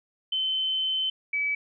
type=tone pair in turn; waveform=sine; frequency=3067 / 2290 Hz; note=G7 / D7; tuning=-38 / -44 cents; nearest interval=perfect fourth; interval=506 cents; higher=first; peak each=-24 dBFS; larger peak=neither; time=0.32-1.1 / 1.33-1.55 s; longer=first; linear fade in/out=5 ms; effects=none

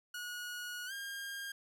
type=tone with pitch glide; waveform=sawtooth; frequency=1453 to 1612.2 Hz; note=F#6 to G6; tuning=-32 to +48 cents; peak=-37 dBFS; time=0.14-1.52 s; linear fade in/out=5 ms; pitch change=+180 cents; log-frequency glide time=0.86-0.92 s; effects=none

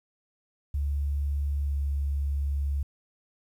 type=tone with pitch glide; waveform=sine; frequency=71.3 to 70.48 Hz; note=C#2 to C#2; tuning=+49 to +29 cents; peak=-25 dBFS; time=0.74-2.83 s; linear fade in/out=5 ms; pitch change=-20 cents; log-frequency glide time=1.62-1.74 s; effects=10-bit

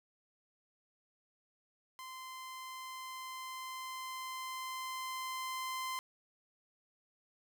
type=tone with level ramp; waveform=sawtooth; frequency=1037 Hz; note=C6; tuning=16 cents flat; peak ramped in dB=-42 to -33 dBFS; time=1.99-5.99 s; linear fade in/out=0 ms; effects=none

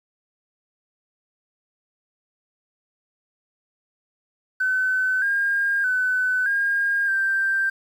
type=tone with pitch steps; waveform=triangle; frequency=1518 / 1613 / 1507 / 1618 / 1573 Hz; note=F#6 / G6 / F#6 / G#6 / G6; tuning=+44 / +49 / +31 / -46 / +6 cents; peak=-15 dBFS; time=4.6-7.7 s; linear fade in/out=10 ms; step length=620 ms; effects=tanh soft clip ceiling -17 dBFS + 9-bit

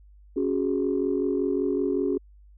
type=chord; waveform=sine; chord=C# suspended fourth; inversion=none; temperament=equal; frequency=277.2 / 370 / 415.3 Hz; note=C#4 / F#4 / G#4; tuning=0 / 0 / 0 cents; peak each=-26 / -26 / -27 dBFS; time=0.36-2.18 s; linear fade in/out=10 ms; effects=tanh soft clip ceiling -14 dBFS + added 50 Hz sine -49 dBFS peak until 2.57 s

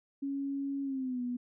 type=tone with pitch glide; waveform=sine; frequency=277.2 to 245.5 Hz; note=C#4 to B3; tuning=0 to -10 cents; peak=-32 dBFS; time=0.22-1.37 s; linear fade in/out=10 ms; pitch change=-210 cents; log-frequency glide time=0.83-1.22 s; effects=none

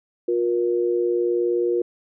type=tone pair together; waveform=sine; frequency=356.1 / 475.4 Hz; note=F4 / A#4; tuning=+34 / +34 cents; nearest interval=perfect fourth; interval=500 cents; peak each=-20 / -23 dBFS; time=0.28-1.82 s; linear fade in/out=5 ms; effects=none

